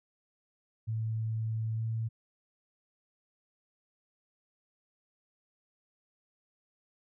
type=tone with pitch glide; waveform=sine; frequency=111.2 to 112.49 Hz; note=A2 to A2; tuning=+19 to +39 cents; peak=-30 dBFS; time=0.87-2.09 s; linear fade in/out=20 ms; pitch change=+20 cents; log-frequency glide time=1.76-1.82 s; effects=none